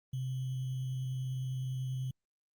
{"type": "tone with sample-and-hold", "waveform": "sine", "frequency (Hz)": 130, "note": "C3", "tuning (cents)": -11, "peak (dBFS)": -33, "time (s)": [0.13, 2.11], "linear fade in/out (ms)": 5, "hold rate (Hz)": 3150, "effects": ["Opus 32 kbps"]}